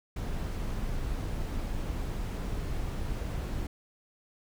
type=noise; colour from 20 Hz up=brown; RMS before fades=-33 dBFS; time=0.16-3.67 s; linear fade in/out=5 ms; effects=none